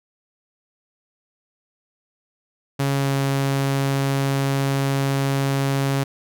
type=tone with pitch glide; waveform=sawtooth; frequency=138.59 to 137.39 Hz; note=C#3 to C#3; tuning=0 to -15 cents; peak=-15 dBFS; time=2.79-6.04 s; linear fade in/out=10 ms; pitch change=-15 cents; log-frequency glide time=2.93-3.13 s; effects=none